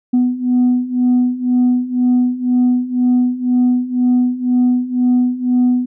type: beating tone pair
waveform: sine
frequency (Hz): 247.1 / 249.1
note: B3 / B3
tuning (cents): +1 / +15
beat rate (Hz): 2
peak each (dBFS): -15 / -12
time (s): 0.13-5.86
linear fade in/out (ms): 10
effects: tanh soft clip ceiling -7 dBFS

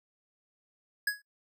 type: tone with exponential decay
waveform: square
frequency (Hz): 1671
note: G#6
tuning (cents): +10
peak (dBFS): -24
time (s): 1.07-1.22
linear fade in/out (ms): 5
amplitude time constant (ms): 32
effects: noise-tail reverb RT60 0.1 s tail -23 dB re dry

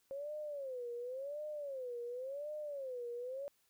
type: tone with vibrato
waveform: sine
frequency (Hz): 537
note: C5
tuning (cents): +45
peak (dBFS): -40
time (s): 0.11-3.48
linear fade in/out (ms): 0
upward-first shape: sine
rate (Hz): 0.92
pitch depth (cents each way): 210
effects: white hiss -75 dBFS RMS until 3.69 s

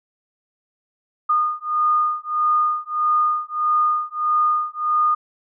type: beating tone pair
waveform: sine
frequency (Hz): 1223 / 1224.6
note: D#6 / D#6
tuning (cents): -30 / -28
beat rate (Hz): 1.6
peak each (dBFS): -20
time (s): 1.29-5.15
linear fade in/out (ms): 10
effects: none

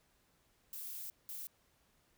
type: noise bursts at uneven times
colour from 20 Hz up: violet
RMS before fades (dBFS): -45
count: 2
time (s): 0.73-1.1 / 1.29-1.47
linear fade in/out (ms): 0
effects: pink hiss -73 dBFS RMS until 2.17 s

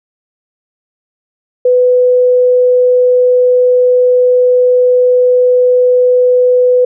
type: tone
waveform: sine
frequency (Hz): 498.6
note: B4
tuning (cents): +16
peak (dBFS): -5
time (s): 1.65-6.85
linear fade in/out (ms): 5
effects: none

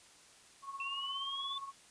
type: tone with tremolo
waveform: sine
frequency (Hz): 1100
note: C#6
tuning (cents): -14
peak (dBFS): -38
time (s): 0.62-1.73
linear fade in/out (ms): 50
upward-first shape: triangle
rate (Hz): 17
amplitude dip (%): 75
type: linear sweep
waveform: sine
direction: up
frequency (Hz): 2686 to 3520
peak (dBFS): -38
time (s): 0.8-1.58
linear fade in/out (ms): 2
effects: white hiss -60 dBFS RMS until 1.9 s + resampled to 22050 Hz

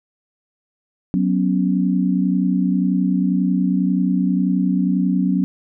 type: chord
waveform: sine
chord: F# suspended fourth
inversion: none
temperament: equal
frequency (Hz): 185 / 246.9 / 277.2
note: F#3 / B3 / C#4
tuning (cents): 0 / 0 / 0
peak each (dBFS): -17 / -22 / -21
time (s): 1.14-5.44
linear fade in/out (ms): 0
effects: none

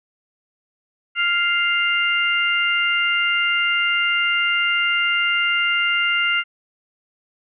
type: harmonic tone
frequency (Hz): 698.5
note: F5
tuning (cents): 0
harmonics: 2 / 3 / 4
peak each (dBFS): -21 / -21 / -21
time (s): 1.15-6.44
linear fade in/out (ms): 50
effects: none

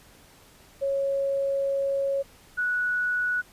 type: tone pair in turn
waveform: sine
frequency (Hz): 551 / 1471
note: C#5 / F#6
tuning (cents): -11 / -11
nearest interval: octave + perfect fourth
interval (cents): 1700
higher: second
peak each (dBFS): -23 / -23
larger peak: neither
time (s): 0.81-2.23 / 2.57-3.42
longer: first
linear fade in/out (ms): 20
effects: pink hiss -54 dBFS RMS until 3.52 s + resampled to 32000 Hz

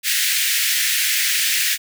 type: high-pass noise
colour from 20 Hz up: pink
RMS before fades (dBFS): -19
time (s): 0.03-1.78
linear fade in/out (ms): 50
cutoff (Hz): 1700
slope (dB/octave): 48
effects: none

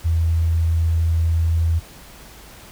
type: tone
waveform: sine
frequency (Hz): 82.41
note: E2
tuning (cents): 0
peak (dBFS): -15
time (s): 0.04-1.8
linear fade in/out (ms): 20
effects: added 50 Hz sine -49 dBFS peak until 2.71 s + pink hiss -43 dBFS RMS until 2.71 s

